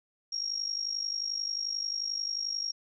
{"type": "tone with amplitude modulation", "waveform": "sine", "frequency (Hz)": 5580, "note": "F8", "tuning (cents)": -2, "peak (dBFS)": -27, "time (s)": [0.32, 2.72], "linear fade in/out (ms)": 10, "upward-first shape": "sine", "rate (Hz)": 51.3, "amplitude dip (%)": 80, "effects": []}